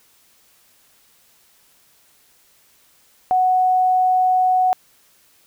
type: tone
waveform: sine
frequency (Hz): 740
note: F#5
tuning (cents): 0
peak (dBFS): -13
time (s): 3.31-4.73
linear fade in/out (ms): 0
effects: white hiss -56 dBFS RMS until 5.46 s